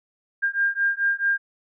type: beating tone pair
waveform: sine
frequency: 1602 / 1606.6 Hz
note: G6 / G6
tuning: +37 / +42 cents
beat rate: 4.6 Hz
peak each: -23 dBFS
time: 0.42-1.38 s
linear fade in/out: 20 ms
effects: none